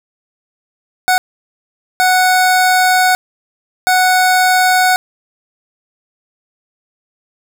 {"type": "tone bursts at uneven times", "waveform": "25% pulse", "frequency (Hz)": 739, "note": "F#5", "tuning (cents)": -2, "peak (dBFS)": -5, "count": 3, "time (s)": [[1.08, 1.18], [2, 3.15], [3.87, 4.96]], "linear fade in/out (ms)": 0, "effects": []}